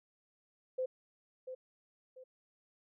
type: tone with echo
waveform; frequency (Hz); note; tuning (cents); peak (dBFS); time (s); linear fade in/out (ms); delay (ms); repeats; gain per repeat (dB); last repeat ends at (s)
sine; 514; C5; -31; -32; 0.78-0.86; 10; 690; 2; -9; 2.24
effects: none